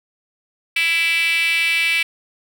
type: tone with high-pass filter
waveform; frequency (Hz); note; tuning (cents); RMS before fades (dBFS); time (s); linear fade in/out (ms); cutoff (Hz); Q
5% pulse; 331.8; E4; +11; -18; 0.76-2.03; 5; 2400; 7.4
effects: none